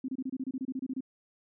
sine tone bursts, 261.6 Hz, C4, in tune, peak -31 dBFS, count 14, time 0.04-1.007 s, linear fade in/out 5 ms, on 44 ms, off 27 ms, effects none

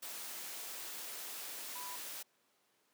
sine tone in noise, 987.8 Hz, B5, in tune, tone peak -46 dBFS, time 1.75-1.96 s, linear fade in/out 10 ms, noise white, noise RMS -45 dBFS, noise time 0.02-2.23 s, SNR -4 dB, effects pink hiss -74 dBFS RMS until 2.93 s + high-pass 300 Hz 12 dB/octave

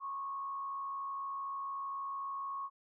sine tone with frequency modulation, 1099 Hz, C#6, 15 cents flat, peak -37 dBFS, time 0-2.7 s, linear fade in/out 50 ms, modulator 73.3 Hz, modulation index 0.43, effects none

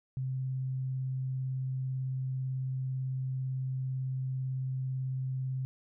sine tone with vibrato, 130.81 Hz, C3, in tune, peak -31 dBFS, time 0.17-5.65 s, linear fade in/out 0 ms, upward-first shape sine, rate 18 Hz, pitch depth 8 cents each way, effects none

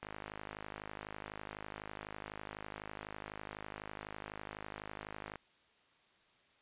click train, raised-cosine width 0.5 ms, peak -28 dBFS, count 278, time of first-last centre 0.03-5.357 s, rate 52 Hz, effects white hiss -69 dBFS RMS until 6.61 s + resampled to 8000 Hz

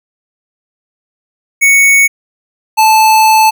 square tone pair in turn, 2222 / 874.4 Hz, C#7 / A5, +4 / -11 cents, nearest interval octave + major third, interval 1615 cents, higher first, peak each -5 dBFS, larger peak neither, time 1.61-2.08 / 2.77-3.51 s, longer second, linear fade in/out 20 ms, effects none

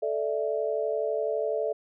sine chord, A suspended fourth, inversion none, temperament equal with one note detuned, 438.7 / 587.3 / 659.3 Hz, A4 / D5 / E5, -5 / 0 / 0 cents, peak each -29 / -30 / -31 dBFS, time 0.02-1.73 s, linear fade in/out 10 ms, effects none

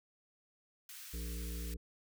white high-pass noise, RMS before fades -50 dBFS, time 0.89-1.74 s, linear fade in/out 2 ms, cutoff 1300 Hz, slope 24 dB/octave
harmonic tone, 58.7 Hz, A#1, 13 cents sharp, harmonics 1 / 3 / 5 / 7 / 8, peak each -39 / -49 / -53 / -56 / -57 dBFS, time 1.13-1.77 s, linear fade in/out 10 ms
effects none

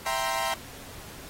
sawtooth chord, C dominant seventh, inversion first, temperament equal with one note detuned, 659.3 / 784 / 936.1 / 1046.5 Hz, E5 / G5 / Bb5 / C6, 0 / 0 / +7 / 0 cents, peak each -28 dBFS, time 0.06-0.54 s, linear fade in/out 2 ms, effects pink hiss -45 dBFS RMS until 1.29 s + AAC 48 kbps

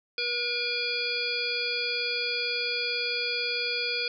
harmonic tone, 481.2 Hz, B4, 45 cents flat, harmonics 1 / 3 / 5 / 7 / 9 / 10, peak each -36 / -38 / -31 / -37 / -35 / -32 dBFS, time 0.18-4.08 s, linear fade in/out 2 ms, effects none

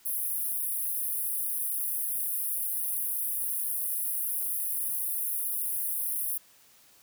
pink high-pass noise, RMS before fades -31 dBFS, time 0.05-6.38 s, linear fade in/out 10 ms, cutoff 9700 Hz, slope 96 dB/octave, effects white hiss -59 dBFS RMS until 7.02 s

